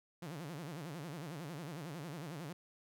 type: tone with vibrato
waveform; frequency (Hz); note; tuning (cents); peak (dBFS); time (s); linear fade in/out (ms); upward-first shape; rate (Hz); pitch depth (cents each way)
sawtooth; 157.3; D#3; +19; -39; 0.22-2.53; 5; sine; 11; 230
effects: none